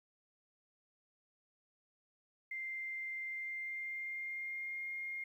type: tone with pitch glide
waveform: sine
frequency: 2093 to 2128 Hz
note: C7 to C7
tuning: 0 to +29 cents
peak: -39 dBFS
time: 2.51-5.24 s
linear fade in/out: 5 ms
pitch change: +29 cents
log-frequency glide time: 3.27-4.9 s
effects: 12-bit